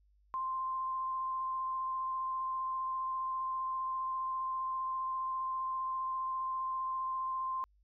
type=tone with vibrato; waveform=sine; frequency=1046.5 Hz; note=C6; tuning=in tune; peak=-33 dBFS; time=0.34-7.64 s; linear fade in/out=0 ms; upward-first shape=sine; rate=15 Hz; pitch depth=9 cents each way; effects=added 50 Hz sine -65 dBFS peak until 7.83 s